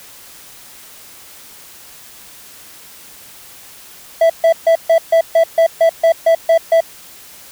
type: tone bursts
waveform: triangle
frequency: 659.3 Hz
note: E5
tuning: in tune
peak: -5 dBFS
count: 12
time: 4.21-6.806 s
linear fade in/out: 5 ms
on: 88 ms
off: 140 ms
effects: white hiss -39 dBFS RMS until 7.51 s